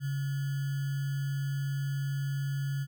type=tone with sample-and-hold; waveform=sine; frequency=138.59 Hz; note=C#3; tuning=in tune; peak=-29 dBFS; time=0-2.87 s; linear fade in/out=50 ms; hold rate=1575 Hz; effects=none